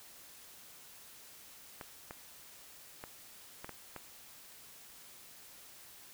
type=clicks; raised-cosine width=0.5 ms; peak=-28 dBFS; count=6; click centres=1.812 / 2.109 / 3.039 / 3.645 / 3.693 / 3.963 s; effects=white hiss -55 dBFS RMS until 6.13 s